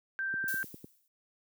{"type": "tone", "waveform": "sine", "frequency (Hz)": 1568, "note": "G6", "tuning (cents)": 0, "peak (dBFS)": -31, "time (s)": [0.19, 0.63], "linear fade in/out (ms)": 0}
{"type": "click train", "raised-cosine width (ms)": 3, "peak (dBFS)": -30, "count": 6, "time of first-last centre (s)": [0.34, 0.844], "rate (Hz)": 9.93}
{"type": "noise with exponential decay", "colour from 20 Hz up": "violet", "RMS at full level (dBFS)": -36, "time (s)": [0.48, 1.08], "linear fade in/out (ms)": 2, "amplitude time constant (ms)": 130}
{"effects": ["high-pass 150 Hz 12 dB/octave"]}